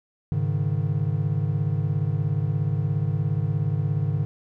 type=chord; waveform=triangle; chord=Ab suspended fourth; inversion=none; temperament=equal; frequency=103.83 / 138.59 / 155.56 Hz; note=Ab2 / Db3 / Eb3; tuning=0 / 0 / 0 cents; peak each=-24 dBFS; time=0.32-4.25 s; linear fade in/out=0 ms; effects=none